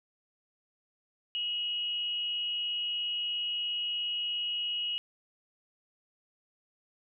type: tone with amplitude modulation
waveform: sine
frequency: 2900 Hz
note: F#7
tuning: 35 cents flat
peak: -28 dBFS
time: 1.35-4.98 s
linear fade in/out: 0 ms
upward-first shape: sine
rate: 283 Hz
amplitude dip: 45%
effects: none